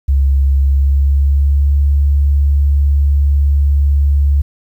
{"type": "tone with pitch glide", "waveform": "sine", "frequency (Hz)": [68.5, 70.96], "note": ["C#2", "C#2"], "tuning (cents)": [-20, 41], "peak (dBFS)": -8, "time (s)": [0.08, 4.42], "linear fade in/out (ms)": 10, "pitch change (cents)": 61, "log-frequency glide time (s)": [0.54, 1.77], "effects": ["8-bit"]}